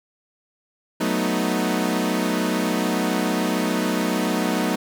sawtooth chord, B dominant seventh, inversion second, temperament equal, 185 / 220 / 246.9 / 311.1 Hz, F#3 / A3 / B3 / D#4, 0 / 0 / 0 / 0 cents, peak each -22 dBFS, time 1-4.76 s, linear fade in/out 10 ms, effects none

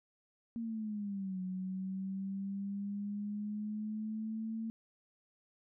sine exponential two-way sweep, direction down then up, 233.1 to 184.4 to 225.1 Hz, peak -36 dBFS, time 0.56-4.7 s, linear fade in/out 0 ms, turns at 1.41 s, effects none

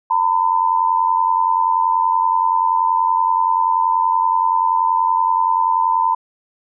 sine tone pair together, 912.5 / 1003 Hz, A#5 / B5, -37 / +26 cents, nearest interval major second, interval 163 cents, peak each -16 dBFS, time 0.1-6.15 s, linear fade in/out 10 ms, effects none

